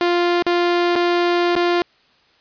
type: tone with dropouts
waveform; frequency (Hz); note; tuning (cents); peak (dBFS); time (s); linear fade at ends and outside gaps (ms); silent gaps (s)
sawtooth; 349.2; F4; 0; -11; 0.01-1.82; 1; 0.424-0.465 / 0.956-0.961 / 1.554-1.563
effects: white hiss -56 dBFS RMS until 2.4 s + resampled to 11025 Hz